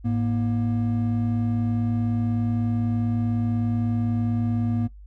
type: tone pair together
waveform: triangle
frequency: 106.8 / 237.2 Hz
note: G#2 / A#3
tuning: +49 / +30 cents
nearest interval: octave + major second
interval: 1381 cents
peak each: -22 dBFS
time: 0.04-4.88 s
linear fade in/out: 20 ms
effects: noise-tail reverb RT60 0.1 s tail -18 dB re dry + added 50 Hz sine -41 dBFS peak until 5.06 s